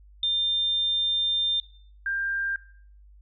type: tone pair in turn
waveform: sine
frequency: 3600 / 1592.5 Hz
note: A7 / G6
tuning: +39 / +27 cents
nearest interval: octave + major second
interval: 1412 cents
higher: first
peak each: -22 / -25 dBFS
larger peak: first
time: 0.23-1.6 / 2.06-2.56 s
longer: first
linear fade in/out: 2 ms
effects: noise-tail reverb RT60 0.5 s tail -17 dB re dry + added 50 Hz sine -49 dBFS peak until 3.21 s